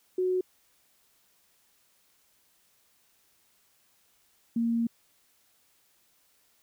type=tone pair in turn; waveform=sine; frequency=368.1 / 231.9 Hz; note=F#4 / A#3; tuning=-9 / -9 cents; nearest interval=minor sixth; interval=800 cents; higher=first; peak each=-24 dBFS; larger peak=neither; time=0.18-0.41 / 4.56-4.87 s; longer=second; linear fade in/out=5 ms; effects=white hiss -67 dBFS RMS until 6.62 s